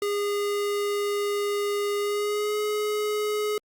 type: tone with pitch glide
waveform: square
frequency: 408.8 to 421.3 Hz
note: G#4 to G#4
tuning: -27 to +25 cents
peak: -25 dBFS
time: 0.02-3.58 s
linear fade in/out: 2 ms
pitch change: +52 cents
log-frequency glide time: 1.99-2.57 s
effects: Opus 48 kbps